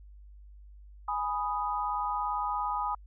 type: chord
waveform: sine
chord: G# minor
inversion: none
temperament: equal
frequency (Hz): 830.6 / 987.8 / 1244.5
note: G#5 / B5 / D#6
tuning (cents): 0 / 0 / 0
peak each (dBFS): -33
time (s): 1.08-2.95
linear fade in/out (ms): 5
effects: added 50 Hz sine -48 dBFS peak until 3.06 s